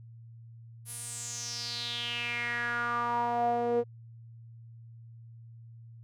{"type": "tone with band-pass filter sweep", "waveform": "sawtooth", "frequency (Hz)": 238.5, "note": "A#3", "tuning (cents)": 40, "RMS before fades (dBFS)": -32, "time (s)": [0.85, 3.84], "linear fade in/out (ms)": 50, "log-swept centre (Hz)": [11000, 480], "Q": 5.7, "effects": ["added 115 Hz sine -47 dBFS peak until 6.03 s"]}